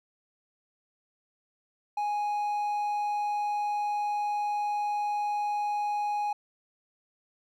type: tone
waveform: triangle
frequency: 830 Hz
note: G#5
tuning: 1 cent flat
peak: -25 dBFS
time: 1.97-6.33 s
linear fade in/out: 5 ms
effects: none